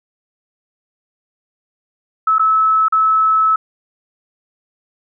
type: tone with dropouts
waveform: sine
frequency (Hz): 1300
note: E6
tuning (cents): -24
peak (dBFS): -10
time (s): 2.27-3.56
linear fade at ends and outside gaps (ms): 5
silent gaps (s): 2.384-2.394 / 2.884-2.923
effects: none